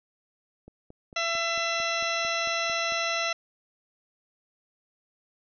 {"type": "click train", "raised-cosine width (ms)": 2, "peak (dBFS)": -33, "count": 11, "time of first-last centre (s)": [0.68, 2.922], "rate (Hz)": 4.46}
{"type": "harmonic tone", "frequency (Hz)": 671, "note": "E5", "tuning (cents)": 31, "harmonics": [1, 2, 3, 4, 5, 6, 8, 9], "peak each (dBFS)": [-32, -32, -33, -32, -38, -35, -39, -39], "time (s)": [1.16, 3.33], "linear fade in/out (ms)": 5}
{"effects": []}